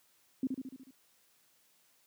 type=tone with echo; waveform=sine; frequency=262 Hz; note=C4; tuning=2 cents sharp; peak=-28 dBFS; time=0.43-0.47 s; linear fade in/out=2 ms; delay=73 ms; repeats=6; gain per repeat=-4 dB; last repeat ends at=0.908 s; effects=white hiss -69 dBFS RMS until 2.06 s + high-pass 100 Hz 12 dB/octave